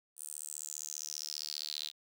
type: tone with high-pass filter sweep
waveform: sawtooth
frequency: 75 Hz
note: D2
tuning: 37 cents sharp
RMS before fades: -42 dBFS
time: 0.16-1.92 s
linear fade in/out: 50 ms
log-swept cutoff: 9500 to 3800 Hz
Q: 6.3
effects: none